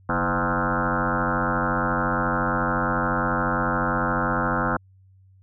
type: tone with frequency modulation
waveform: sine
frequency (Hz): 784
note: G5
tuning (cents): 0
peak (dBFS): -20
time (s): 0.09-4.77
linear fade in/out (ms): 5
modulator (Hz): 91.4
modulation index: 7.8
effects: added 95 Hz sine -51 dBFS peak until 5.42 s